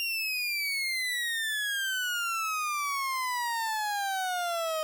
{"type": "exponential sweep", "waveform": "30% pulse", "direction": "down", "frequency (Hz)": [2794, 621], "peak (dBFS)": -26, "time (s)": [0, 4.83], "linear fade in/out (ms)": 0, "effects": []}